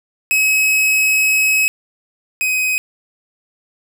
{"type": "tone pair in turn", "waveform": "45% pulse", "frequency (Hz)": [2559, 2518], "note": ["D#7", "D#7"], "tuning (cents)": [48, 20], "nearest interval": "unison", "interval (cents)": 28, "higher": "first", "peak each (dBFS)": [-12, -15], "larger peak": "first", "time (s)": [[0.31, 1.68], [2.41, 2.78]], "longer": "first", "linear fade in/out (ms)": 0, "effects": []}